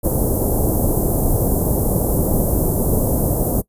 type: band-stop noise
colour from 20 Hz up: pink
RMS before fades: -17 dBFS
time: 0.03-3.62 s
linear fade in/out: 20 ms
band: 660 to 11000 Hz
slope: 24 dB/octave
effects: noise-tail reverb RT60 0.1 s tail -22 dB re dry + resampled to 32000 Hz